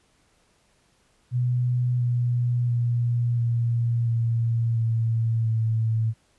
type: tone with pitch steps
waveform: sine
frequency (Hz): 123.47 / 121.49 / 119.54 / 117.62 / 115.74 / 113.88 / 112.05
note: B2 / B2 / A#2 / A#2 / A#2 / A#2 / A2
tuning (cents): 0 / -28 / +44 / +16 / -12 / -40 / +32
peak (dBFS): -20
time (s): 1.31-6.14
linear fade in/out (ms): 50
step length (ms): 690
effects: pink hiss -64 dBFS RMS until 6.38 s + resampled to 24000 Hz